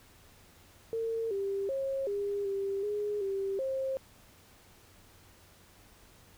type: tone with pitch steps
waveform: sine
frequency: 453.7 / 394.5 / 541 / 404 / 393.8 / 415 / 390.8 / 532 Hz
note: A#4 / G4 / C#5 / G#4 / G4 / G#4 / G4 / C5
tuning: -47 / +11 / -42 / -48 / +8 / -1 / -5 / +29 cents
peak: -30 dBFS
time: 0.93-3.97 s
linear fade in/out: 0 ms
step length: 380 ms
effects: added 93 Hz sine -65 dBFS peak until 6.37 s + pink hiss -59 dBFS RMS until 6.37 s

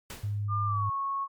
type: noise with exponential decay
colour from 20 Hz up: pink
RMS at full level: -38 dBFS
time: 0.1-0.46 s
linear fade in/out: 2 ms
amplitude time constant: 78 ms
type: tone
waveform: sine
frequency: 103 Hz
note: G#2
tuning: 14 cents flat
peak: -28 dBFS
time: 0.23-0.9 s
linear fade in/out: 10 ms
type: tone with pitch glide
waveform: sine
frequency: 1200 to 1100.4 Hz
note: D6 to C#6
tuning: +37 to -13 cents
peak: -28 dBFS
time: 0.48-1.28 s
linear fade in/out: 50 ms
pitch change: -150 cents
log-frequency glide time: 0.65-0.87 s
effects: MP3 96 kbps

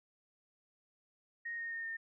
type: tone with pitch steps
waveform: sine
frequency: 1864.7 / 1849.7 / 1834.8 / 1820 Hz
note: A#6 / A#6 / A#6 / A#6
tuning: 0 / -14 / -28 / -42 cents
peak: -38 dBFS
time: 1.45-1.97 s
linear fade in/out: 10 ms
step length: 130 ms
effects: none

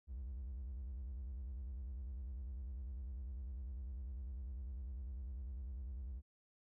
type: tone with vibrato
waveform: triangle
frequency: 63.6 Hz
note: C2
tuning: 48 cents flat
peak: -40 dBFS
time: 0.07-6.22 s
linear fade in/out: 50 ms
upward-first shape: square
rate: 10 Hz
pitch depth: 150 cents each way
effects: tanh soft clip ceiling -36 dBFS

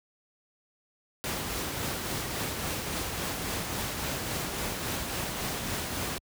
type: noise with tremolo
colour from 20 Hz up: pink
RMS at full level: -31 dBFS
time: 1.24-6.18 s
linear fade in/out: 0 ms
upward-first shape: triangle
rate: 3.6 Hz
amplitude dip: 35%
effects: high-pass 60 Hz 12 dB/octave

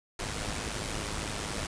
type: noise with amplitude modulation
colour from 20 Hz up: pink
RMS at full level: -32 dBFS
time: 0.19-1.67 s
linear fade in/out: 5 ms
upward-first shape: sine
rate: 105 Hz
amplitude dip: 60%
effects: resampled to 22050 Hz

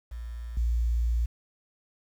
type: tone with level steps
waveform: sine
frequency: 58.27 Hz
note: A#1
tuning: in tune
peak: -34 / -22 dBFS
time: 0.11-1.26 s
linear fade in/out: 10 ms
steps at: 0.57 s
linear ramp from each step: 2 ms
effects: tanh soft clip ceiling -18 dBFS + 9-bit

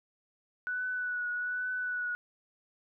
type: tone with vibrato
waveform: sine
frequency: 1480 Hz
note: F#6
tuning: in tune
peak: -31 dBFS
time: 0.67-2.15 s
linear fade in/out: 0 ms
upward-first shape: triangle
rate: 1.2 Hz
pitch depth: 29 cents each way
effects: none

